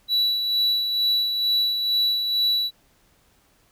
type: tone with tremolo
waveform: triangle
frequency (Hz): 3936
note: B7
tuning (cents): -7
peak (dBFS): -16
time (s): 0.08-2.71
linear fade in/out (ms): 50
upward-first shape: sine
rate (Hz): 2.2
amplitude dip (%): 45
effects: pink hiss -61 dBFS RMS until 3.71 s